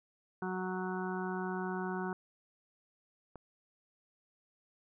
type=harmonic tone; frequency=185 Hz; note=F#3; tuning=in tune; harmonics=1 / 2 / 4 / 5 / 6 / 7 / 8; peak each=-38 / -39 / -44 / -44 / -47 / -49 / -44 dBFS; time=0.42-2.13 s; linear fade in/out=2 ms
type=click; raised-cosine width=1 ms; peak=-33 dBFS; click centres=3.357 s
effects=none